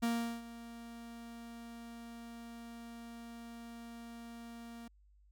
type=tone with ADSR envelope; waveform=45% pulse; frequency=233.1 Hz; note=A#3; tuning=in tune; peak=-30 dBFS; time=0.02-4.88 s; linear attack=15 ms; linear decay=380 ms; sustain=-17 dB; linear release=6 ms; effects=added 50 Hz sine -62 dBFS peak until 5.31 s